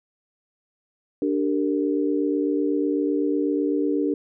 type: chord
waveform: sine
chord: G minor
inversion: second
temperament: equal with one note detuned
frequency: 293.7 / 392 / 460 Hz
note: D4 / G4 / Bb4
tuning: 0 / 0 / -23 cents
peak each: -22 / -26 / -27 dBFS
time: 1.22-4.14 s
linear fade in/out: 2 ms
effects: none